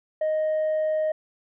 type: tone with tanh clipping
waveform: sine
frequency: 622.3 Hz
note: D#5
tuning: in tune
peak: -22 dBFS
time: 0.21-1.12 s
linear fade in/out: 5 ms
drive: 1 dB
effects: none